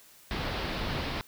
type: low-pass noise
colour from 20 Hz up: pink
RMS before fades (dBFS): -33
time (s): 0.31-1.21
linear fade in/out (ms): 0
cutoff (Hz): 4900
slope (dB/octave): 48
effects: white hiss -56 dBFS RMS until 1.27 s